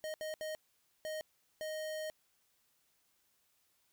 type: tone bursts at uneven times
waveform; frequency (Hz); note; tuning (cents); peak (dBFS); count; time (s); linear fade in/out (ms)
square; 622.3; D#5; 0; -39; 5; 0.04-0.14 / 0.21-0.34 / 0.41-0.55 / 1.05-1.21 / 1.61-2.1; 0
effects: white hiss -75 dBFS RMS until 3.92 s